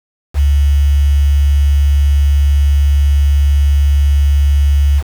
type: tone with quantisation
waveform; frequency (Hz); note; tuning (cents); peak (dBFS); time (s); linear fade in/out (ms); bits
sine; 71; C#2; +42; -7; 0.34-5.03; 50; 5
effects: none